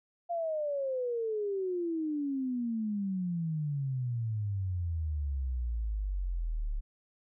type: exponential sweep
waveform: sine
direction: down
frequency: 698.5 to 35 Hz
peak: -30 dBFS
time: 0.29-6.81 s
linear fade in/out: 20 ms
effects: none